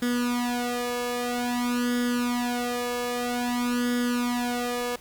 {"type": "tone with flanger", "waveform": "sawtooth", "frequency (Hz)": 243.5, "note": "B3", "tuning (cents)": -24, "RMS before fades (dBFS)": -27, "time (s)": [0.02, 4.96], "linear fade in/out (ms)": 5, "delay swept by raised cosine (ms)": [0.59, 1.79], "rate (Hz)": 0.51, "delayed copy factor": 0.95, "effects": ["pink hiss -50 dBFS RMS until 5 s"]}